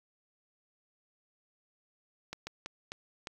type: slowing click train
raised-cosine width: 0.2 ms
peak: -22 dBFS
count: 5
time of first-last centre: 2.33-3.272 s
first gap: 140 ms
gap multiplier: 1.36
effects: 9-bit